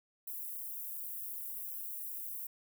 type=high-pass noise; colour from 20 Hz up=white; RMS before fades=-42 dBFS; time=0.27-2.47 s; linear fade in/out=5 ms; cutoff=12000 Hz; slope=24 dB/octave; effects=none